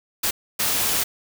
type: noise bursts at uneven times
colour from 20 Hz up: white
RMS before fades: -22 dBFS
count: 2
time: 0.23-0.31 / 0.59-1.04 s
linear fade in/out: 10 ms
effects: none